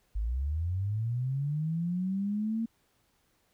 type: linear sweep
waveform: sine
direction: up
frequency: 49 to 230 Hz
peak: -28 dBFS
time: 0.15-2.66 s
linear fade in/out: 10 ms
effects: pink hiss -71 dBFS RMS until 3.53 s